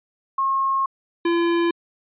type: tone pair in turn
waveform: sine / square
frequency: 1080 / 340.2 Hz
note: C#6 / F4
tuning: -45 / -45 cents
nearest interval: octave + minor sixth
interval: 2000 cents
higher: first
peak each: -18 dBFS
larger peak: neither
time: 0.38-0.86 / 1.25-1.71 s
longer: first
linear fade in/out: 5 ms
effects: resampled to 8000 Hz